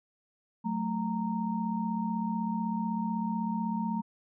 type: tone cluster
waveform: sine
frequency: 185.1 / 221.1 / 927 Hz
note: F#3 / A3 / A#5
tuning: +1 / +9 / -10 cents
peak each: -34 / -31 / -35 dBFS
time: 0.64-4.02 s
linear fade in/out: 20 ms
effects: none